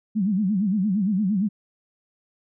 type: tone with vibrato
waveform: sine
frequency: 199.2 Hz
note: G3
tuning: 28 cents sharp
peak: -19 dBFS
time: 0.15-1.49 s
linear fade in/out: 20 ms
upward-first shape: sine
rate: 8.7 Hz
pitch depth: 170 cents each way
effects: none